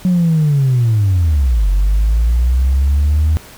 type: linear two-way sweep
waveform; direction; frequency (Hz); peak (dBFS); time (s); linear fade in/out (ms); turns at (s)
sine; down then up; 185 to 45.9 to 79.5; -8; 0.05-3.37; 0; 1.69
effects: tanh soft clip ceiling -7 dBFS + pink hiss -38 dBFS RMS until 3.57 s